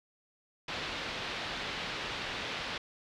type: low-pass noise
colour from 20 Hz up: white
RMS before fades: -38 dBFS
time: 0.68-2.78 s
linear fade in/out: 5 ms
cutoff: 3900 Hz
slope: 24 dB/octave
effects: none